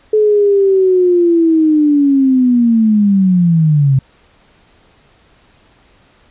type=linear sweep; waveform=sine; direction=down; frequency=431.8 to 130.81 Hz; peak=-7 dBFS; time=0.13-3.99 s; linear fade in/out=5 ms; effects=pink hiss -50 dBFS RMS until 6.3 s + resampled to 8000 Hz